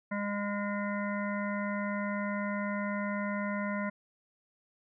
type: harmonic tone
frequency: 204 Hz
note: G#3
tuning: 31 cents flat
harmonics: 1 / 3 / 5 / 7 / 9 / 10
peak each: -33 / -38 / -40 / -41 / -43 / -43 dBFS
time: 0.11-3.9 s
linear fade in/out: 10 ms
effects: none